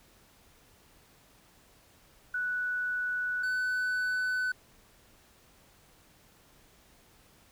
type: tone pair in turn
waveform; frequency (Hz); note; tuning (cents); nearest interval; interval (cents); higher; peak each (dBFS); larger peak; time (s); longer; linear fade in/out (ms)
sine / triangle; 1480 / 1499.8; F#6 / F#6; 0 / +23; unison; 23; second; -29 / -26; second; 2.34-3.43 / 3.43-4.52; neither; 5
effects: pink hiss -61 dBFS RMS until 7.51 s